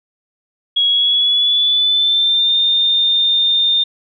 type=tone with pitch glide; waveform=sine; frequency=3322 to 3623 Hz; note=G#7 to A7; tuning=0 to +50 cents; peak=-11 dBFS; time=0.76-3.84 s; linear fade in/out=10 ms; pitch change=+150 cents; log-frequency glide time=0.87-2.55 s; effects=none